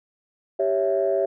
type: chord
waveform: sine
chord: C# diminished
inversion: second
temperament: equal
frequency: 392 / 554.4 / 659.3 Hz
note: G4 / C#5 / E5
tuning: 0 / 0 / 0 cents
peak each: -23 dBFS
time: 0.59-1.26 s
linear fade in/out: 10 ms
effects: tanh soft clip ceiling -11 dBFS